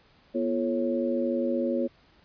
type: tone cluster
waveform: sine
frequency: 243.7 / 340.7 / 433.5 / 549 Hz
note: B3 / F4 / A4 / C#5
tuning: -23 / -43 / -26 / -17 cents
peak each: -28 / -30 / -35 / -29 dBFS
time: 0.34-1.88 s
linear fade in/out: 20 ms
effects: pink hiss -60 dBFS RMS until 2.24 s + resampled to 11025 Hz